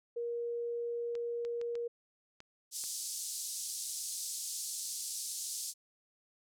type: tone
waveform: sine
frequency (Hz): 472.5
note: A#4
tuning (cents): +23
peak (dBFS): -34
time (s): 0.16-1.88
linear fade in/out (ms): 10
type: clicks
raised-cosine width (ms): 0.2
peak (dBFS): -33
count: 6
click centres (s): 1.153 / 1.45 / 1.614 / 1.754 / 2.404 / 2.839
type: band-pass noise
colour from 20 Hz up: white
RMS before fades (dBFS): -40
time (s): 2.71-5.74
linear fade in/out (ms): 50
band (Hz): 4700 to 10000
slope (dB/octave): 24
effects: none